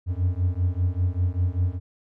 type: beating tone pair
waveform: triangle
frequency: 87.31 / 92.41 Hz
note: F2 / F#2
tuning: 0 / -2 cents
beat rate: 5.1 Hz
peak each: -22 dBFS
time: 0.06-1.8 s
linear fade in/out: 50 ms
effects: none